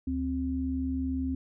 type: tone pair together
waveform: sine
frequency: 73.42 / 262.4 Hz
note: D2 / C4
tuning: 0 / +5 cents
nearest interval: octave + minor seventh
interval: 2205 cents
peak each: -33 / -29 dBFS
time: 0.07-1.35 s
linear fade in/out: 5 ms
effects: none